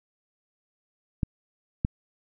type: clicks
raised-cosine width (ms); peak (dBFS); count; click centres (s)
5; -12 / -11; 2; 1.232 / 1.849
effects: none